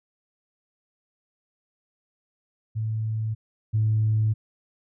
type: tone pair in turn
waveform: sine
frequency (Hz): 110 / 108.8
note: A2 / A2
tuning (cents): 0 / -19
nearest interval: unison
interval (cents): 19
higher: first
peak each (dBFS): -24 / -18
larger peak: second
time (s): 2.75-3.35 / 3.73-4.34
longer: second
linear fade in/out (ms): 20
effects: tanh soft clip ceiling -14 dBFS